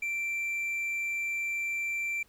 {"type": "tone", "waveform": "triangle", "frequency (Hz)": 2349, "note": "D7", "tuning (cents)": 0, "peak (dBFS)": -28, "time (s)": [0.02, 2.23], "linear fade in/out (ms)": 5, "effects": ["pink hiss -64 dBFS RMS until 2.28 s"]}